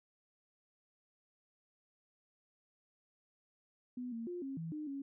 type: tone with pitch steps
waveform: sine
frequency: 248.3 / 229.5 / 353.7 / 270.7 / 163.6 / 303.8 / 276.7 Hz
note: B3 / A#3 / F4 / C#4 / E3 / D#4 / C#4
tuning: +9 / -27 / +22 / -41 / -13 / -41 / -3 cents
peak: -39 dBFS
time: 3.97-5.02 s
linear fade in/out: 5 ms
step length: 150 ms
effects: none